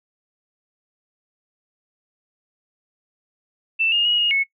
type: tone with pitch steps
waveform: sine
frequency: 2664 / 2837 / 2897 / 2863 / 2199 Hz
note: E7 / F7 / F#7 / F7 / C#7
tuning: +18 / +27 / -37 / +42 / -14 cents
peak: -16 dBFS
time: 3.79-4.44 s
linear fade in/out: 20 ms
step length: 130 ms
effects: noise-tail reverb RT60 0.1 s tail -21 dB re dry